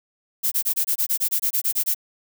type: noise bursts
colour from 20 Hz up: violet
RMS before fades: -21 dBFS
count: 14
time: 0.43-1.947 s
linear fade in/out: 20 ms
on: 87 ms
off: 23 ms
effects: none